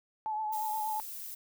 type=tone with vibrato; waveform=sine; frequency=862 Hz; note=A5; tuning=36 cents flat; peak=-31 dBFS; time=0.26-1 s; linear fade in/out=0 ms; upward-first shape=triangle; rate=8.4 Hz; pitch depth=40 cents each way
type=noise; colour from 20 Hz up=violet; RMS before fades=-42 dBFS; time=0.52-1.35 s; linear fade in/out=10 ms
effects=none